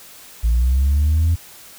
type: linear sweep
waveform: sine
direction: up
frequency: 55 to 85.1 Hz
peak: -11 dBFS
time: 0.43-1.36 s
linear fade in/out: 20 ms
effects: tanh soft clip ceiling -11 dBFS + white hiss -42 dBFS RMS until 1.78 s